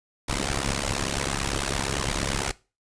pink noise with amplitude modulation, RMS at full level -23 dBFS, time 0.28-2.52 s, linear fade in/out 10 ms, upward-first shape sine, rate 68.8 Hz, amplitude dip 100%, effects noise-tail reverb RT60 0.3 s tail -20 dB re dry + resampled to 22050 Hz

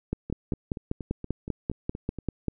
two click trains, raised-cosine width 3 ms, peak -22 / -14 dBFS, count 9 / 13, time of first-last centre 0.3-2.187 / 0.13-2.483 s, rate 4.24 / 5.1 Hz, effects none

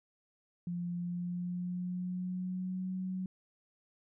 sine tone with pitch glide, 174.61 to 186.06 Hz, F3 to F#3, 0 to +10 cents, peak -34 dBFS, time 0.67-3.26 s, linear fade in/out 2 ms, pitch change +110 cents, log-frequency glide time 0.96-2.91 s, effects none

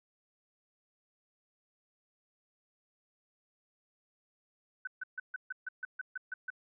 sine tone bursts, 1512 Hz, F#6, 37 cents sharp, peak -35 dBFS, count 11, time 4.85-6.503 s, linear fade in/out 5 ms, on 23 ms, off 140 ms, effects none

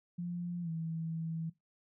sine tone with pitch glide, 174.61 to 162.92 Hz, F3 to E3, 0 to -20 cents, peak -35 dBFS, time 0.18-1.5 s, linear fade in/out 10 ms, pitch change -120 cents, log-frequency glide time 0.62-0.69 s, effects noise-tail reverb RT60 0.2 s tail -19 dB re dry

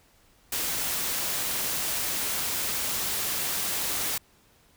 white noise, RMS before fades -29 dBFS, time 0.52-4.18 s, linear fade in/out 5 ms, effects pink hiss -61 dBFS RMS until 4.76 s

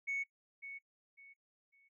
sine tone with echo, 2217 Hz, C#7, in tune, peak -33 dBFS, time 0.07-0.24 s, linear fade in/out 20 ms, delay 550 ms, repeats 3, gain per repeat -11 dB, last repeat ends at 1.89 s, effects noise-tail reverb RT60 0.1 s tail -23 dB re dry + tanh soft clip ceiling -31 dBFS

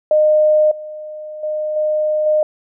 sine tone with level steps, 612 Hz, D#5, 29 cents flat, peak -9 / -27 / -18 / -14 / -11 dBFS, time 0.11-2.43 s, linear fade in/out 2 ms, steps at 0.71 / 1.43 / 1.76 / 2.26 s, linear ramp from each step 5 ms, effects none

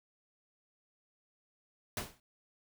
pink noise with exponential decay, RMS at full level -33 dBFS, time 1.97-2.2 s, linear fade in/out 2 ms, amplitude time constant 48 ms, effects none

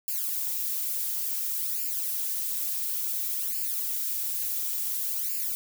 violet noise with flanger, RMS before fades -30 dBFS, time 0.08-5.55 s, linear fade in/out 0 ms, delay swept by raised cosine 0.41 to 4.41 ms, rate 0.57 Hz, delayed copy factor +0.95, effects none

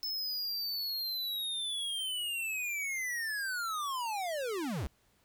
square linear sweep, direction down, 5270 to 52.5 Hz, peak -34 dBFS, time 0.03-4.87 s, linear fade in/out 0 ms, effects pink hiss -70 dBFS RMS until 5.24 s

